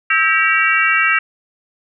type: tone cluster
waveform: sine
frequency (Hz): 1303 / 1590 / 1923 / 2291 / 2740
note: E6 / G6 / B6 / D7 / F7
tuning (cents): -20 / +24 / -47 / -44 / -34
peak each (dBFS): -18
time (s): 0.1-1.19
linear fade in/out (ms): 5
effects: none

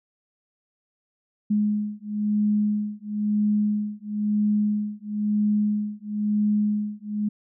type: beating tone pair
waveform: sine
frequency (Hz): 208.9 / 209.9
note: G#3 / G#3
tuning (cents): +10 / +19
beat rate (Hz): 1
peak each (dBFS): -24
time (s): 1.5-7.29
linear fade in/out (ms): 10
effects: none

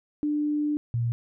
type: tone pair in turn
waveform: sine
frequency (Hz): 297.2 / 117.94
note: D4 / A#2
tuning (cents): +21 / +21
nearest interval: octave + major third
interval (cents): 1600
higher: first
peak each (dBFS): -23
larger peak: neither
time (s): 0.23-0.77 / 0.94-1.12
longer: first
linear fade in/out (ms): 0
effects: none

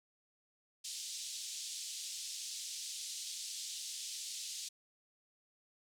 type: band-pass noise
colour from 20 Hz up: white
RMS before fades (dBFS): -44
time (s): 0.84-4.69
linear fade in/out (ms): 10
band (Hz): 3300 to 8100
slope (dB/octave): 24
effects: none

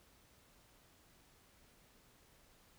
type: silence
effects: pink hiss -67 dBFS RMS until 2.78 s

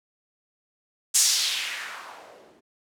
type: noise with low-pass filter sweep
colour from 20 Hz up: violet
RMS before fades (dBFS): -27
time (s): 1.14-2.61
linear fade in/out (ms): 20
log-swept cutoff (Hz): 7800 to 310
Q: 1.9
effects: none

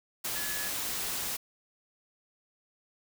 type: tone in noise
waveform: sine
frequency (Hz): 1700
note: G#6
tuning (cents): +40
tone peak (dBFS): -39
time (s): 0.35-0.69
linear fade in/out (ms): 10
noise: white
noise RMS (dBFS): -34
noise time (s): 0.24-1.37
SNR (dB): -8
effects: none

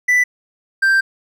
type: tone pair in turn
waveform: triangle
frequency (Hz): 1983 / 1573.9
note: B6 / G6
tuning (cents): +7 / +7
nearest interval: major third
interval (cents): 400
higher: first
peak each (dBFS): -9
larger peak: neither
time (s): 0.08-0.24 / 0.82-1.01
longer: second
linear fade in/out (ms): 10
effects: none

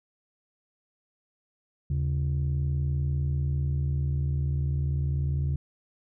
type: tone pair together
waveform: sine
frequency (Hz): 77.78 / 137.95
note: D#2 / C#3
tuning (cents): 0 / -8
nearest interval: minor seventh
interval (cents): 992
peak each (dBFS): -25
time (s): 1.9-5.56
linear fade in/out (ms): 5
effects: tanh soft clip ceiling -21 dBFS

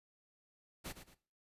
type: noise with echo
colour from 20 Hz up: pink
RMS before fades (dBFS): -44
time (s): 0.84-0.93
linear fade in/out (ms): 20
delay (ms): 110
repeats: 2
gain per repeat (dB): -9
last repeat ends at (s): 1.15
effects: noise-tail reverb RT60 0.4 s tail -17 dB re dry + resampled to 32000 Hz

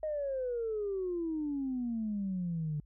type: exponential sweep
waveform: sine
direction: down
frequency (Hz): 628 to 146.3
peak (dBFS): -31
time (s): 0.03-2.8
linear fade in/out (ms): 2
effects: tanh soft clip ceiling -27 dBFS + added 50 Hz sine -56 dBFS peak until 2.85 s

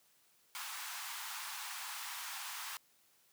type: high-pass noise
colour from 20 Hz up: pink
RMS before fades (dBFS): -44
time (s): 0.55-2.77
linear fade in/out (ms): 0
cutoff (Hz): 840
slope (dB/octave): 48
effects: white hiss -70 dBFS RMS until 3.32 s + high-pass 100 Hz 12 dB/octave

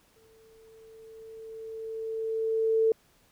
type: tone with exponential growth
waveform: sine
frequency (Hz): 445.6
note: A4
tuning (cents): +22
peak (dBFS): -19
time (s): 0.16-2.92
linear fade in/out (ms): 2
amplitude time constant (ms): 600
effects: pink hiss -64 dBFS RMS until 3.31 s

